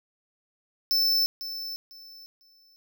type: tone with echo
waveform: square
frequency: 5290 Hz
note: E8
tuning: 5 cents sharp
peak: -21 dBFS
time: 0.91-1.26 s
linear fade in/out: 0 ms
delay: 500 ms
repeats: 3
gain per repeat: -12 dB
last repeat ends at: 2.76 s
effects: none